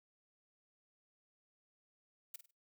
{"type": "noise with echo", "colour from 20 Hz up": "blue", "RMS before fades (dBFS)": -45, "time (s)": [2.34, 2.36], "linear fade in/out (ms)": 5, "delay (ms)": 50, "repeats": 3, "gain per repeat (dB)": -10, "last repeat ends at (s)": 2.51, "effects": ["noise-tail reverb RT60 0.3 s tail -25 dB re dry"]}